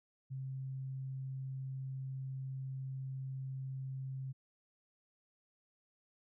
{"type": "tone", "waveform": "sine", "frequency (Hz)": 132.9, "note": "C3", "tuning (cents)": 27, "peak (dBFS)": -39, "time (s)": [0.3, 4.33], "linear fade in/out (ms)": 20, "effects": []}